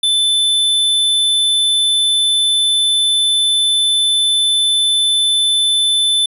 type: tone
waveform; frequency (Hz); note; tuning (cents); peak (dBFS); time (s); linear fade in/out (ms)
square; 3520; A7; 0; -12; 0.03-6.26; 5
effects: resampled to 32000 Hz + 9-bit